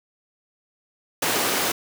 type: high-pass noise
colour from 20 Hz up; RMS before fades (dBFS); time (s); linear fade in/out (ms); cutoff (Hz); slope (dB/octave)
pink; -23; 1.22-1.72; 5; 290; 12
effects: none